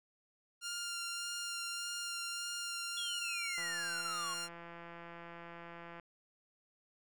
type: tone with vibrato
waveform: 10% pulse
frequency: 1396.9 Hz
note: F6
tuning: in tune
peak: -30 dBFS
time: 0.61-4.49 s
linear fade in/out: 50 ms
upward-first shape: sine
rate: 1.7 Hz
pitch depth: 11 cents each way
type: exponential sweep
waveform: triangle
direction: down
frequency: 3415 to 1071 Hz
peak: -38 dBFS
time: 2.97-4.34 s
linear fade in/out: 5 ms
type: click train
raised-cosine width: 0.5 ms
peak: -35 dBFS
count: 412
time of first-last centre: 3.58-5.998 s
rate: 170 Hz
effects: none